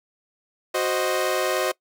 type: chord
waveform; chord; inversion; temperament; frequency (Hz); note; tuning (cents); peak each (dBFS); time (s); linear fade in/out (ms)
sawtooth; C diminished; second; equal; 370 / 523.3 / 622.3; Gb4 / C5 / Eb5; 0 / 0 / 0; -22; 0.74-1.72; 10
effects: noise-tail reverb RT60 0.1 s tail -22 dB re dry